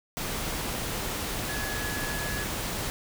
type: tone in noise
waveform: sine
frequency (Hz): 1691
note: G#6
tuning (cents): +31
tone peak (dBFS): -35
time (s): 1.49-2.44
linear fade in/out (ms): 0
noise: pink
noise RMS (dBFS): -32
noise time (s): 0.17-2.9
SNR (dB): -6
effects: none